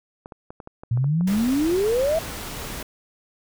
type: clicks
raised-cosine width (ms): 1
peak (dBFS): -24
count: 10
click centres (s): 0.259 / 0.322 / 0.505 / 0.602 / 0.674 / 0.835 / 0.974 / 1.043 / 1.21 / 1.333
type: exponential sweep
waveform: sine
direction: up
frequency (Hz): 113.7 to 670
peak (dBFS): -18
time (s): 0.91-2.19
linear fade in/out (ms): 5
type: noise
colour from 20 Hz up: pink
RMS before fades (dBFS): -33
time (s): 1.27-2.83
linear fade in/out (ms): 5
effects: none